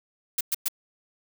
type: noise bursts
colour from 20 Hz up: blue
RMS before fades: -25 dBFS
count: 3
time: 0.38-0.684 s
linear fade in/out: 5 ms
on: 28 ms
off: 110 ms
effects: none